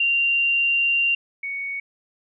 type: tone pair in turn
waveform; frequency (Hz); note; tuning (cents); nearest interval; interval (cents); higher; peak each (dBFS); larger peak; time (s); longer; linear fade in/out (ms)
sine; 2772 / 2228; F7 / C#7; -14 / +8; major third; 378; first; -17 / -26; first; 0-1.15 / 1.43-1.8; first; 5
effects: none